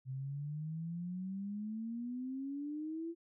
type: exponential sweep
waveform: sine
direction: up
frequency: 128.8 to 340 Hz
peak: -38 dBFS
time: 0.05-3.15 s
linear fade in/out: 50 ms
effects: none